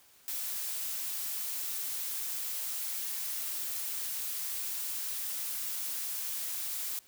blue noise, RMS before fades -36 dBFS, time 0.28-6.99 s, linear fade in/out 0 ms, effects white hiss -61 dBFS RMS until 7.07 s

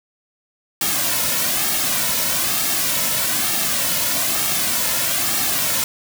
white noise with flanger, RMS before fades -20 dBFS, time 0.81-5.84 s, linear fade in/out 2 ms, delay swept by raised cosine 2 to 2.57 ms, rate 1.1 Hz, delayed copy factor -0.6, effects none

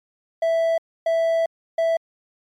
triangle tone bursts at uneven times, 659.3 Hz, E5, in tune, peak -15 dBFS, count 3, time 0.42-0.78 / 1.06-1.46 / 1.78-1.97 s, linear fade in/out 5 ms, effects MP3 64 kbps

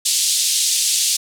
white band-pass noise, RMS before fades -18 dBFS, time 0.05-1.17 s, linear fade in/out 10 ms, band 3300 to 9300 Hz, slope 24 dB/octave, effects none

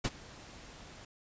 pink noise with ADSR envelope, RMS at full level -30 dBFS, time 0.04-1.05 s, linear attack 11 ms, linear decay 41 ms, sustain -21 dB, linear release 4 ms, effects resampled to 16000 Hz

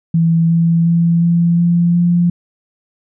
sine tone with pitch steps, 165.4 / 167.03 / 168.68 / 170.34 / 172.03 / 173.72 Hz, E3 / E3 / E3 / F3 / F3 / F3, +6 / +23 / +40 / -43 / -26 / -9 cents, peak -9 dBFS, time 0.14-2.3 s, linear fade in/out 5 ms, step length 360 ms, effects none

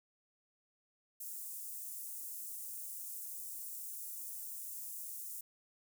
white high-pass noise, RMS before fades -45 dBFS, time 1.2-5.41 s, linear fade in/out 5 ms, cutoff 7700 Hz, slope 24 dB/octave, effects none

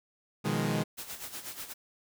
sawtooth chord, F half-diminished seventh, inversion second, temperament equal, 123.47 / 155.56 / 174.61 / 207.7 Hz, Cb3 / Eb3 / F3 / Ab3, 0 / 0 / 0 / 0 cents, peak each -31 / -28 / -33 / -28 dBFS, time 0.44-0.84 s, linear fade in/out 20 ms
white noise with tremolo, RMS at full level -39 dBFS, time 0.97-1.74 s, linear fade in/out 20 ms, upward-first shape sine, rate 8.2 Hz, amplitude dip 70%
effects none

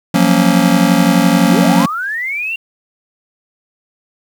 square chord, Gb major seventh, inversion third, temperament just, 173.43 / 185 / 231.2 / 277.5 Hz, F3 / Gb3 / Bb3 / Db4, -12 / 0 / -14 / +2 cents, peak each -15 dBFS, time 0.14-1.86 s, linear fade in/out 5 ms
sine linear sweep, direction up, 184.1 to 2794 Hz, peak -17 dBFS, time 1.47-2.56 s, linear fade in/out 5 ms
effects 7-bit

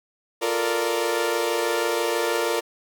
sawtooth chord, Bb major seventh, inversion second, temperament equal, 349.2 / 440 / 466.2 / 587.3 Hz, F4 / A4 / Bb4 / D5, 0 / 0 / 0 / 0 cents, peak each -24 / -26 / -21 / -25 dBFS, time 0.41-2.61 s, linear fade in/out 20 ms, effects none

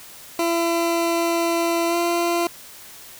20% pulse tone with pitch glide, 337.2 to 342.9 Hz, E4 to F4, +39 to -32 cents, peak -14 dBFS, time 0.39-2.47 s, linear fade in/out 2 ms, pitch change +29 cents, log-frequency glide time 1.88-1.96 s, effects white hiss -42 dBFS RMS until 3.19 s

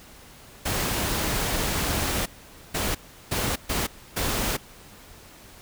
pink noise bursts at uneven times, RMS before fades -26 dBFS, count 5, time 0.65-2.26 / 2.74-2.95 / 3.31-3.56 / 3.69-3.87 / 4.16-4.57 s, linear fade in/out 10 ms, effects pink hiss -48 dBFS RMS until 5.61 s

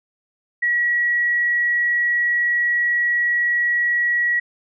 sine tone, 1921 Hz, B6, 48 cents flat, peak -16 dBFS, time 0.62-4.4 s, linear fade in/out 10 ms, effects none

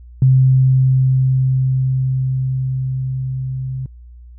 sine tone with level ramp, 130.81 Hz, C3, in tune, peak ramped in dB -7 to -21 dBFS, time 0.22-3.86 s, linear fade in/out 2 ms, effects added 60 Hz sine -36 dBFS peak until 4.38 s

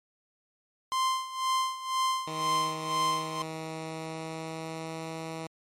45% pulse tone with tremolo, 1044 Hz, C6, 4 cents flat, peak -24 dBFS, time 0.92-3.42 s, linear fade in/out 0 ms, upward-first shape sine, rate 2 Hz, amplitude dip 80%
10% pulse tone with pitch glide, 158 to 161.69 Hz, D#3 to E3, +27 to -33 cents, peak -27 dBFS, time 2.27-5.47 s, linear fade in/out 5 ms, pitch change +40 cents, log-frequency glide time 2.59-5.03 s
effects low-pass 10000 Hz 12 dB/octave + MP3 64 kbps

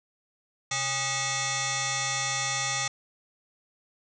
sine tone with frequency modulation, 2186 Hz, C#7, 25 cents flat, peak -26 dBFS, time 0.71-2.88 s, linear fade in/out 5 ms, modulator 685 Hz, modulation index 7.2, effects none

